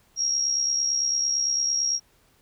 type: tone with amplitude modulation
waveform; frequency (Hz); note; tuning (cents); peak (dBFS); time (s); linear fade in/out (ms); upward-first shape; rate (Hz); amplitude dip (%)
sine; 5610; F8; +7; -19; 0.16-2; 50; sine; 68.9; 55
effects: pink hiss -62 dBFS RMS until 2.41 s